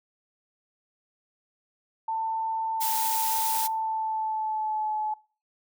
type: tone with pitch glide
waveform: sine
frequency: 892 to 857.6 Hz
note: A5 to A5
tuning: +23 to -45 cents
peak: -26 dBFS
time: 2.08-5.14 s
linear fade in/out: 5 ms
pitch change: -68 cents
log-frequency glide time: 3.53-4.93 s
type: noise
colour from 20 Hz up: blue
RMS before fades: -29 dBFS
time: 2.8-3.68 s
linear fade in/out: 20 ms
effects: noise-tail reverb RT60 0.4 s tail -24 dB re dry